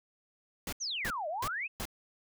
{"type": "noise bursts", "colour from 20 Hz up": "pink", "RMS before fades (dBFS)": -37, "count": 4, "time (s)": [0.67, 1.854], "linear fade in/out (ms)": 2, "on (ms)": 56, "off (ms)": 320}
{"type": "exponential two-way sweep", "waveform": "sine", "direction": "down then up", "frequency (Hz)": [6645, 587.3, 2695], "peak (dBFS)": -33, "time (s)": [0.8, 1.68], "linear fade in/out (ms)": 20, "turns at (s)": 1.28}
{"effects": []}